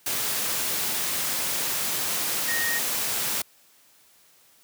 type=tone in noise; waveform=sine; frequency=1863 Hz; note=A#6; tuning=2 cents flat; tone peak=-26 dBFS; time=2.48-2.79 s; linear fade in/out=5 ms; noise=white; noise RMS=-27 dBFS; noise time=0.06-3.42 s; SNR=-2 dB; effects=white hiss -58 dBFS RMS until 4.63 s + high-pass 100 Hz 12 dB/octave